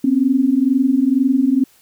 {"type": "tone pair together", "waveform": "sine", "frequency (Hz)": [250.7, 272.8], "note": ["B3", "C#4"], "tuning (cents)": [26, -28], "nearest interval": "minor second", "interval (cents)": 146, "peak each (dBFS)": [-16, -14], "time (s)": [0.04, 1.64], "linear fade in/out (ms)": 5, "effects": ["white hiss -53 dBFS RMS until 1.81 s"]}